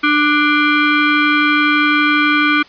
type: tone with frequency modulation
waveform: sine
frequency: 589 Hz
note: D5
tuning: 5 cents sharp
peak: -10 dBFS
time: 0.03-2.63 s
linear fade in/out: 10 ms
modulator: 887 Hz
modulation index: 2.4
effects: white hiss -42 dBFS RMS until 2.68 s + resampled to 11025 Hz